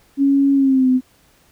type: tone with pitch glide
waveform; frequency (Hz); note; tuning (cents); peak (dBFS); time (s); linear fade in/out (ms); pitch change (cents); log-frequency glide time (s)
sine; 277.2 to 255.7; C#4 to C4; 0 to -40; -11; 0.17-1.01; 50; -140; 0.54-0.89
effects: pink hiss -55 dBFS RMS until 1.51 s